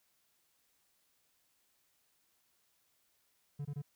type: tone bursts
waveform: triangle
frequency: 144.1 Hz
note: D3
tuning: 33 cents flat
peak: -35 dBFS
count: 3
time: 3.59-3.82 s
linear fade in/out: 10 ms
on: 62 ms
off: 22 ms
effects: white hiss -75 dBFS RMS until 3.95 s